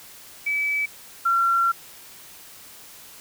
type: tone pair in turn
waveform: sine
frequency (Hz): 2297 / 1365.8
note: D7 / F6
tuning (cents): -39 / -39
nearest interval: major sixth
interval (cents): 900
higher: first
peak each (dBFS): -21 / -17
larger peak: second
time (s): 0.46-0.86 / 1.25-1.72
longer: second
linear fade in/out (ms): 10
effects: white hiss -45 dBFS RMS until 3.2 s